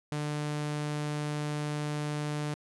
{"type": "tone", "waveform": "sawtooth", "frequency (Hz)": 148.9, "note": "D3", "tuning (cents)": 24, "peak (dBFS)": -27, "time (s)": [0.12, 2.54], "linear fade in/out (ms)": 0, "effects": ["resampled to 24000 Hz"]}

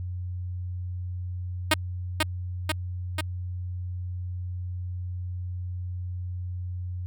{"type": "tone with echo", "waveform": "5% pulse", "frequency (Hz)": 311.1, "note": "D#4", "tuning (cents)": 0, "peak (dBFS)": -6, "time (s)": [1.71, 1.74], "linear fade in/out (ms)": 5, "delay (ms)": 490, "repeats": 3, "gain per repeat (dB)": -3, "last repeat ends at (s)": 3.21, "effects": ["added 90 Hz sine -30 dBFS peak until 7.06 s"]}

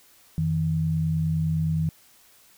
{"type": "tone pair together", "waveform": "sine", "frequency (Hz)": [89.52, 159.3], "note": ["F2", "D#3"], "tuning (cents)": [43, 41], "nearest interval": "minor seventh", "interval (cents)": 998, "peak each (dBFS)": [-29, -22], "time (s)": [0.38, 1.89], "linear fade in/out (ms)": 0, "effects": ["white hiss -56 dBFS RMS until 2.57 s"]}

